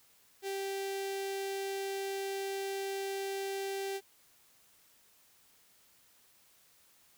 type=tone with notch filter; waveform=sawtooth; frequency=391.1 Hz; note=G4; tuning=4 cents flat; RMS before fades=-37 dBFS; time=0.42-4.01 s; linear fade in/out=50 ms; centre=1200 Hz; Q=1.8; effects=white hiss -65 dBFS RMS until 7.17 s